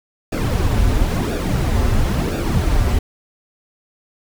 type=noise with flanger; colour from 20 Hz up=brown; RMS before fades=-17 dBFS; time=0.32-2.99 s; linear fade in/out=5 ms; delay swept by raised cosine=0.96 to 6.46 ms; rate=0.98 Hz; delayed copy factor=-0.7; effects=none